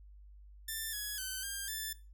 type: tone with pitch steps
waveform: 5% pulse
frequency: 1779 / 1677 / 1529 / 1601 / 1756 Hz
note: A6 / G#6 / G6 / G6 / A6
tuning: +19 / +16 / -44 / +36 / -4 cents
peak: -27 dBFS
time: 0.68-1.93 s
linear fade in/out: 5 ms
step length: 250 ms
effects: noise-tail reverb RT60 0.3 s tail -19 dB re dry + added 50 Hz sine -52 dBFS peak until 2.13 s